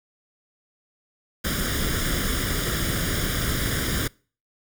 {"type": "noise with comb filter", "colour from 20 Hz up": "pink", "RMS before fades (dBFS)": -25, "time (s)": [1.44, 4.08], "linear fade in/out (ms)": 10, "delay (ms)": 0.58, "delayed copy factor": 0.75, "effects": ["noise-tail reverb RT60 0.4 s tail -25 dB re dry"]}